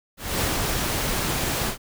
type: noise with ADSR envelope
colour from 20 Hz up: pink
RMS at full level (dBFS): -23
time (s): 0.17-1.78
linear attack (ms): 240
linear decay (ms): 100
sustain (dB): -2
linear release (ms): 110
effects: none